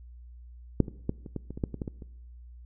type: clicks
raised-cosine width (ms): 3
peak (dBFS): -7 / -24 / -14 / -27 / -19 / -25 / -25 / -14 / -22 / -19 / -21 / -30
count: 12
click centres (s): 0.803 / 0.882 / 1.094 / 1.262 / 1.363 / 1.506 / 1.575 / 1.638 / 1.743 / 1.818 / 1.878 / 2.022
effects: noise-tail reverb RT60 1.0 s tail -22 dB re dry + added 60 Hz sine -45 dBFS peak until 2.65 s